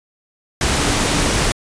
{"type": "tone in noise", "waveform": "sine", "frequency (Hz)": 289.5, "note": "D4", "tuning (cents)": -25, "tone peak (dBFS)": -26, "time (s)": [0.72, 1.32], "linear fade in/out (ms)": 2, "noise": "pink", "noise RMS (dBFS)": -17, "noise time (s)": [0.61, 1.52], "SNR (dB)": -12, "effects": ["resampled to 22050 Hz"]}